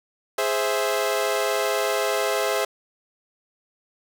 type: chord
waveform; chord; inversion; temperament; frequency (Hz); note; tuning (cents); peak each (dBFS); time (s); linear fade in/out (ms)
sawtooth; Ab augmented; none; equal; 415.3 / 523.3 / 659.3; Ab4 / C5 / E5; 0 / 0 / 0; -22; 0.38-2.65; 5
effects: none